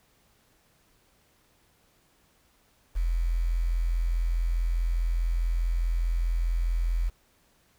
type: tone with quantisation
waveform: sine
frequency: 42.38 Hz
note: E1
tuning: 49 cents sharp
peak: -23 dBFS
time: 2.95-7.1 s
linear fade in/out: 20 ms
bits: 8
effects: pink hiss -65 dBFS RMS until 7.78 s